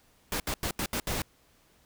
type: noise bursts at uneven times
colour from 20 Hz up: pink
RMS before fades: -31 dBFS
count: 6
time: 0.32-0.4 / 0.47-0.54 / 0.63-0.71 / 0.79-0.86 / 0.93-1 / 1.07-1.22 s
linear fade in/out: 2 ms
effects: pink hiss -64 dBFS RMS until 1.85 s